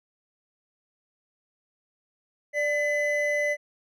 triangle tone pair together, 589.5 / 2015 Hz, D5 / B6, +6 / +34 cents, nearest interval octave + major sixth, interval 2128 cents, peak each -24 dBFS, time 2.53-3.57 s, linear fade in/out 50 ms, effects none

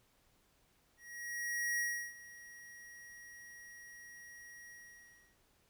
square tone with ADSR envelope, 1900 Hz, A#6, 33 cents sharp, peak -33 dBFS, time 0.97-5.37 s, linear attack 820 ms, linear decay 340 ms, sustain -19 dB, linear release 670 ms, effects pink hiss -72 dBFS RMS until 5.69 s

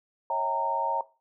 sine tone cluster, 550 / 646 / 788 / 921 Hz, C#5 / E5 / G5 / A#5, -14 / -35 / +9 / -21 cents, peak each -34 / -35 / -34 / -27 dBFS, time 0.3-1.01 s, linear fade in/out 2 ms, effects noise-tail reverb RT60 0.3 s tail -17 dB re dry

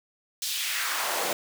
pink noise with high-pass filter sweep, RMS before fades -29 dBFS, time 0.42-1.33 s, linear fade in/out 2 ms, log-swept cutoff 4500 to 420 Hz, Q 1.6, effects none

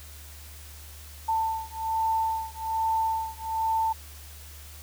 sine beating tone pair, 891 / 892.2 Hz, A5 / A5, +22 / +24 cents, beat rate 1.2 Hz, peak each -28 dBFS, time 1.28-3.93 s, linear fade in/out 10 ms, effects added 74 Hz sine -44 dBFS peak until 4.82 s + white hiss -48 dBFS RMS until 4.82 s

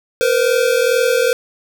square tone pair together, 469.5 / 511.8 Hz, A#4 / C5, +12 / -38 cents, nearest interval minor second, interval 150 cents, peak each -16 dBFS, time 0.21-1.33 s, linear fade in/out 0 ms, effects none

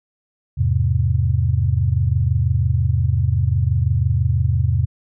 sine chord, E augmented, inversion none, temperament just, 82.41 / 103.01 / 128.76 Hz, E2 / G#2 / B#2, 0 / -14 / -27 cents, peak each -19 dBFS, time 0.57-4.86 s, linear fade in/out 20 ms, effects none

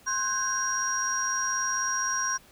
sine tone cluster, 1058 / 1519 / 1623 / 5700 Hz, C6 / F#6 / G#6 / F8, +19 / +45 / -40 / +34 cents, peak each -30 / -32 / -34 / -28 dBFS, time 0.06-2.38 s, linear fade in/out 20 ms, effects tanh soft clip ceiling -17 dBFS + pink hiss -56 dBFS RMS until 2.51 s

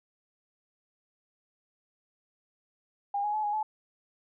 sine tone with pitch steps, 807 / 834 / 857 / 829 / 861 Hz, G#5 / G#5 / A5 / G#5 / A5, -50 / +7 / -46 / -3 / -38 cents, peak -27 dBFS, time 3.14-3.63 s, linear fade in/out 5 ms, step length 98 ms, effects none

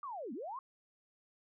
sine linear two-way sweep, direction down then up, 1204 to 207 to 1116 Hz, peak -40 dBFS, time 0.03-0.59 s, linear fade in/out 2 ms, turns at 0.33 s, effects none

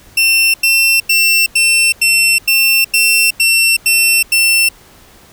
sawtooth tone bursts, 2700 Hz, E7, 41 cents sharp, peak -5 dBFS, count 10, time 0.17-4.689 s, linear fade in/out 5 ms, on 370 ms, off 91 ms, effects pink hiss -43 dBFS RMS until 5.32 s

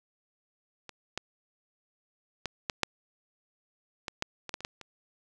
clicks, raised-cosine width 0.2 ms, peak -25 / -15 / -15 / -12 / -7 / -17 / -12 / -21 / -15 / -27 / -15 / -27 dBFS, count 12, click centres 0.893 / 1.176 / 2.457 / 2.698 / 2.833 / 4.082 / 4.224 / 4.493 / 4.541 / 4.606 / 4.649 / 4.813 s, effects none

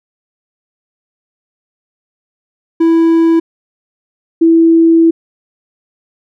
triangle / sine tone pair in turn, 329.6 / 329.6 Hz, E4 / E4, 0 / 0 cents, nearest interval unison, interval 0 cents, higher neither, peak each -4 dBFS, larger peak neither, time 2.8-3.4 / 4.41-5.11 s, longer second, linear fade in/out 10 ms, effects none

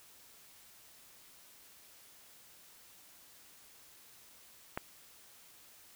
click, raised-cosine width 0.5 ms, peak -20 dBFS, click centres 4.775 s, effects white hiss -59 dBFS RMS until 5.95 s

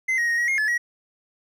triangle tone with pitch steps, 2060 / 1885 / 1867 / 1906 / 2139 / 1722 / 1910 Hz, C7 / A#6 / A#6 / A#6 / C7 / A6 / A#6, -28 / +19 / +2 / +38 / +38 / -38 / +42 cents, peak -18 dBFS, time 0.08-0.78 s, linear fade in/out 10 ms, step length 100 ms, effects none

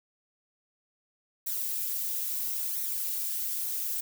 violet noise with flanger, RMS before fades -32 dBFS, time 1.46-4.01 s, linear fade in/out 10 ms, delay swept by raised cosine 0.5 to 5.7 ms, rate 0.74 Hz, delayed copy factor +0.75, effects none

